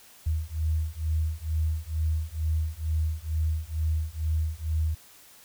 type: beating tone pair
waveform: sine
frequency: 77.78 / 79.98 Hz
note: D#2 / D#2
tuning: 0 / +48 cents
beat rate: 2.2 Hz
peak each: -28 dBFS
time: 0.26-4.95 s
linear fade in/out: 10 ms
effects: white hiss -53 dBFS RMS until 5.44 s